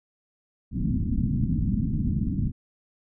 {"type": "low-pass noise", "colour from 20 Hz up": "white", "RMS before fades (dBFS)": -25, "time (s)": [0.71, 2.52], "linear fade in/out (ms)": 50, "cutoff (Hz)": 250, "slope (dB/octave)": 48, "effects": []}